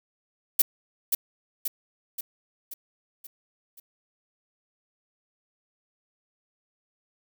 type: noise with echo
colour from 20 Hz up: violet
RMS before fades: -18 dBFS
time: 0.59-0.62 s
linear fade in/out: 5 ms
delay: 530 ms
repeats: 6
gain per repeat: -5 dB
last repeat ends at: 3.8 s
effects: none